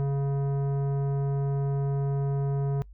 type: tone with tanh clipping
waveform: sine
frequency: 139.2 Hz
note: C#3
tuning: 8 cents sharp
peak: -26 dBFS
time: 0-2.82 s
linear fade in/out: 0 ms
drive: 13 dB
effects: noise-tail reverb RT60 0.1 s tail -23 dB re dry + added 50 Hz sine -45 dBFS peak until 2.93 s